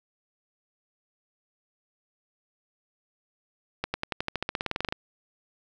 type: accelerating click train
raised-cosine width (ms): 0.3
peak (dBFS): -12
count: 18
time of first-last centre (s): 3.84-4.925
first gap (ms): 100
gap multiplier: 0.94
effects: none